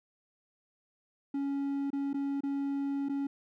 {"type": "tone with dropouts", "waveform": "triangle", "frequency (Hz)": 278.8, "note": "C#4", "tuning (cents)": 10, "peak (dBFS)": -28, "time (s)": [1.34, 3.27], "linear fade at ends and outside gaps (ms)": 5, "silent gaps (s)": [[1.904, 1.93], [2.132, 2.142], [2.407, 2.434], [3.087, 3.094]], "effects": []}